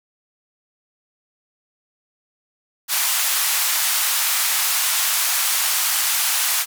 white band-pass noise, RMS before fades -20 dBFS, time 2.88-6.66 s, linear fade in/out 50 ms, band 820 to 16000 Hz, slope 24 dB/octave, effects none

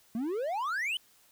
triangle exponential sweep, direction up, 215 to 3120 Hz, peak -28 dBFS, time 0.15-0.97 s, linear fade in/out 2 ms, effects white hiss -63 dBFS RMS until 1.31 s

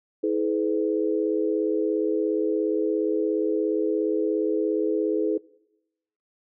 sine tone cluster, 322 / 424.9 / 502 Hz, E4 / G#4 / B4, -41 / +40 / +28 cents, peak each -25 / -24 / -29 dBFS, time 0.23-5.38 s, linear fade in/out 10 ms, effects noise-tail reverb RT60 0.9 s tail -22 dB re dry

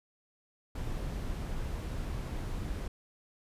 brown noise, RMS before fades -36 dBFS, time 0.75-2.88 s, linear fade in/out 5 ms, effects resampled to 32000 Hz

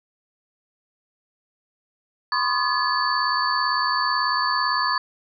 sine tone cluster, 1005 / 1083 / 1220 / 1709 / 4519 Hz, B5 / C#6 / D#6 / G#6 / C#8, +30 / -41 / -34 / +49 / +33 cents, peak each -26 dBFS, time 2.32-4.98 s, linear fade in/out 2 ms, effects none

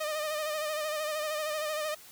sawtooth tone with vibrato, 612 Hz, D#5, 29 cents flat, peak -27 dBFS, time 0-1.95 s, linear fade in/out 10 ms, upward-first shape sine, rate 13 Hz, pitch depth 46 cents each way, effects white hiss -52 dBFS RMS until 2.11 s

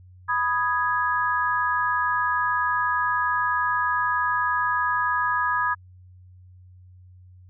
sine chord, G# minor, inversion first, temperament equal, 987.8 / 1244.5 / 1661.2 Hz, B5 / D#6 / G#6, 0 / 0 / 0 cents, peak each -25 dBFS, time 0.28-5.75 s, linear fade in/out 20 ms, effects added 91 Hz sine -46 dBFS peak until 7.49 s

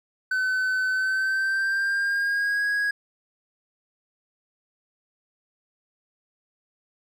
triangle tone with pitch glide, 1517 to 1654.3 Hz, F#6 to G#6, +43 to -7 cents, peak -20 dBFS, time 0.31-2.91 s, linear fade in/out 5 ms, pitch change +150 cents, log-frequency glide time 0.91-2.66 s, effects none

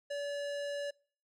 sine tone with hard clipping, 573 Hz, D5, 43 cents flat, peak -37 dBFS, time 0.1-0.91 s, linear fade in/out 10 ms, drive 18 dB, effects noise-tail reverb RT60 0.5 s tail -26 dB re dry

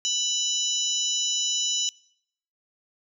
harmonic tone with a mistuned harmonic, 987.8 Hz, B5, in tune, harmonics 3 / 4 / 5 / 6 / 7, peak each -27 / -32 / -33 / -29 / -29 dBFS, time 0.05-1.89 s, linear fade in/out 0 ms, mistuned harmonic 5, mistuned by +110 cents, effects noise-tail reverb RT60 0.7 s tail -25 dB re dry

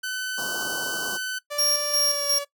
sawtooth tone, 1513 Hz, F#6, 38 cents sharp, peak -24 dBFS, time 0.03-1.39 s, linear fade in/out 10 ms
pink band-stop noise, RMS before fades -31 dBFS, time 0.37-1.18 s, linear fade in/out 20 ms, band 1300 to 4500 Hz, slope 48 dB/octave
sawtooth tone with pitch glide, 585 to 569.7 Hz, D5 to C#5, -7 to +47 cents, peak -25 dBFS, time 1.5-2.45 s, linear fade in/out 20 ms, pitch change -46 cents, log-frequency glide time 1.92-2.32 s
sawtooth tone with tremolo, 5588 Hz, F8, in tune, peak -17 dBFS, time 1.58-2.39 s, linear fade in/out 10 ms, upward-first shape square, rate 2.8 Hz, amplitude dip 55%
effects noise-tail reverb RT60 0.1 s tail -18 dB re dry + high-pass 300 Hz 12 dB/octave

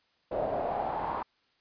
brown noise with band-pass filter sweep, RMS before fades -32 dBFS, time 0.31-1.23 s, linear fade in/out 10 ms, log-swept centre 590 to 960 Hz, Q 5.5, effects white hiss -70 dBFS RMS until 1.6 s + resampled to 11025 Hz

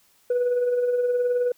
sine tone with tremolo, 490.7 Hz, B4, 11 cents flat, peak -16 dBFS, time 0.3-1.52 s, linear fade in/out 5 ms, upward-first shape sine, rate 19 Hz, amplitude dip 45%, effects tanh soft clip ceiling -17 dBFS + white hiss -61 dBFS RMS until 1.57 s

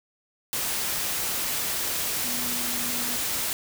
sine tone in noise, 242.8 Hz, B3, 29 cents flat, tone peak -37 dBFS, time 2.24-3.16 s, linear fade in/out 0 ms, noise white, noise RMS -28 dBFS, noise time 0.53-3.53 s, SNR -12 dB, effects none

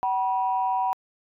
sine tone pair together, 759 / 970.4 Hz, F#5 / B5, +44 / -31 cents, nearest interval major third, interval 425 cents, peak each -24 dBFS, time 0.03-0.93 s, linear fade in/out 0 ms, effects tanh soft clip ceiling -14 dBFS

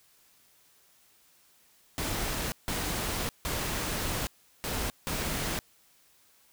pink noise bursts at uneven times, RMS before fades -32 dBFS, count 5, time 1.98-2.52 / 2.68-3.29 / 3.45-4.27 / 4.64-4.9 / 5.07-5.59 s, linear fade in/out 0 ms, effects white hiss -63 dBFS RMS until 6.52 s

